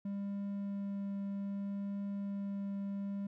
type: tone with vibrato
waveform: triangle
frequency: 199.4 Hz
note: G3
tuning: 30 cents sharp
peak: -34 dBFS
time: 0.05-3.27 s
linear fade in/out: 5 ms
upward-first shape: triangle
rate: 0.64 Hz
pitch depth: 8 cents each way
effects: none